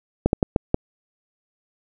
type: slowing click train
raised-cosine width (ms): 2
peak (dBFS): -3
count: 5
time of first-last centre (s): 0.26-0.744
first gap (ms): 71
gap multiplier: 1.37
effects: none